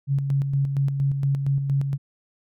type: tone with tremolo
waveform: sine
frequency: 138.59 Hz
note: C#3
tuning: in tune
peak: -18 dBFS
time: 0.07-1.98 s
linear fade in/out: 50 ms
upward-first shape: square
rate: 4.3 Hz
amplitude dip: 45%
effects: none